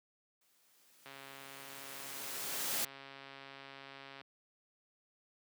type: noise with exponential growth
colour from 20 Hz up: white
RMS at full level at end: -34 dBFS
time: 0.41-2.85 s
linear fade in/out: 5 ms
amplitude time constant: 530 ms
type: click train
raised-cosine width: 0.3 ms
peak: -34 dBFS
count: 433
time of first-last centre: 1.06-4.213 s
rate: 137 Hz
effects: high-pass 150 Hz 12 dB/octave